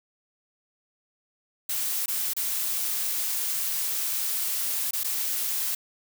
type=noise with dropouts; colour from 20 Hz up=blue; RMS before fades=-28 dBFS; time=1.69-5.75 s; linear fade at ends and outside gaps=5 ms; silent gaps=2.06-2.08 / 2.335-2.365 / 4.909-4.932 / 5.035-5.043 s; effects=none